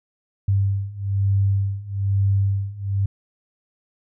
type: beating tone pair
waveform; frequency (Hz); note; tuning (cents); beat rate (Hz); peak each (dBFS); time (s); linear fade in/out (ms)
sine; 98 / 99.1; G2 / G2; 0 / +19; 1.1; -22 / -20; 0.48-3.06; 5
effects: none